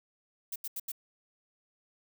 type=noise bursts; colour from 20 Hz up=violet; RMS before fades=-37 dBFS; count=4; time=0.52-0.918 s; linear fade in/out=5 ms; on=38 ms; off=82 ms; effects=none